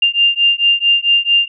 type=beating tone pair; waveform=sine; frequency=2794 / 2798.5 Hz; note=F7 / F7; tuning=0 / +3 cents; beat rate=4.5 Hz; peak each=-13 dBFS; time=0.02-1.48 s; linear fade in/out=5 ms; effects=none